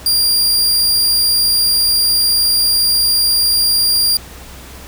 sawtooth tone, 4781 Hz, D8, 30 cents sharp, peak -8 dBFS, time 0.06-4.17 s, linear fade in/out 2 ms, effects added 65 Hz sine -36 dBFS peak until 4.87 s + pink hiss -36 dBFS RMS until 4.87 s

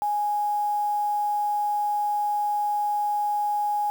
sine tone with quantisation, 830 Hz, G#5, 1 cent flat, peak -22 dBFS, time 0.02-3.9 s, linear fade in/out 0 ms, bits 7, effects none

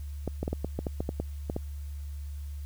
clicks, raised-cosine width 2 ms, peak -17 dBFS, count 12, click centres 0.277 / 0.43 / 0.479 / 0.53 / 0.646 / 0.79 / 0.868 / 1.005 / 1.091 / 1.2 / 1.499 / 1.564 s, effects added 72 Hz sine -35 dBFS peak until 2.65 s + white hiss -59 dBFS RMS until 2.65 s

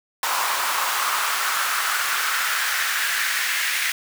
pink noise with high-pass filter sweep, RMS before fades -23 dBFS, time 0.23-3.92 s, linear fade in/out 2 ms, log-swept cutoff 1000 to 1900 Hz, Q 2.8, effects none

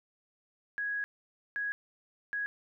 sine tone bursts at uneven times, 1661.2 Hz, G#6, in tune, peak -31 dBFS, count 3, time 0.78-1.04 / 1.56-1.72 / 2.33-2.46 s, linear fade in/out 0 ms, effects none

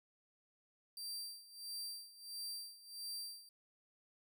sawtooth tone with tremolo, 4700 Hz, D8, 1 cent sharp, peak -39 dBFS, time 0.97-3.49 s, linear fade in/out 2 ms, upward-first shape sine, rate 1.5 Hz, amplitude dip 85%, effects none

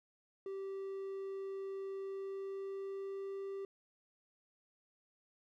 triangle tone with pitch glide, 389 to 391.9 Hz, G4 to G4, -13 to 0 cents, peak -38 dBFS, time 0.46-3.65 s, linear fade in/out 2 ms, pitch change +13 cents, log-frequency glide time 1.99-3.42 s, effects none

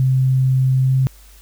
sine tone with pitch glide, 130.81 to 131.8 Hz, C3 to C3, 0 to +13 cents, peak -12 dBFS, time 0-1.07 s, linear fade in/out 0 ms, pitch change +13 cents, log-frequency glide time 0.82-0.95 s, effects added 50 Hz sine -43 dBFS peak until 1.41 s + white hiss -49 dBFS RMS until 1.41 s

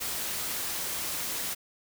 white noise, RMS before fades -33 dBFS, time 0-1.55 s, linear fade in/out 20 ms, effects none

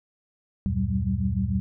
sine tone cluster, 74.8 / 91.4 / 118.1 / 188.9 / 195.6 Hz, D2 / F#2 / A#2 / F#3 / G3, +32 / -21 / +23 / +36 / -4 cents, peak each -29 dBFS, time 0.66-1.6 s, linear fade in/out 0 ms, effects none

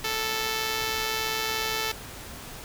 5% pulse tone with amplitude modulation, 440 Hz, A4, in tune, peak -13 dBFS, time 0.04-1.92 s, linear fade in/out 5 ms, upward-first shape sine, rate 123 Hz, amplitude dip 45%, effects pink hiss -41 dBFS RMS until 2.64 s

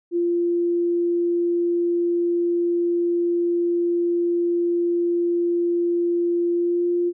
sine tone with pitch glide, 345.6 to 349.4 Hz, F4 to F4, -18 to +1 cents, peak -18 dBFS, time 0.11-7.13 s, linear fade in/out 50 ms, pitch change +19 cents, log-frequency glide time 6.53-6.88 s, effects none

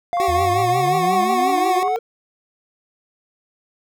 triangle tone with pitch glide, 698.5 to 738.3 Hz, F5 to F#5, 0 to -4 cents, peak -16 dBFS, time 0.13-1.96 s, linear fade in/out 0 ms, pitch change +96 cents, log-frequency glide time 0.33-1.07 s
sine tone with tremolo, 1100 Hz, C#6, 14 cents flat, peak -22 dBFS, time 0.17-1.88 s, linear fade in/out 0 ms, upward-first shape triangle, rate 1.2 Hz, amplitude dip 40%
25% pulse tone with vibrato, 370 Hz, F#4, in tune, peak -17 dBFS, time 0.2-1.83 s, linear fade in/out 0 ms, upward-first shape triangle, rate 5.6 Hz, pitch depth 99 cents each way
triangle exponential sweep, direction up, 77.3 to 466.2 Hz, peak -22 dBFS, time 0.28-1.99 s, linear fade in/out 5 ms
effects none

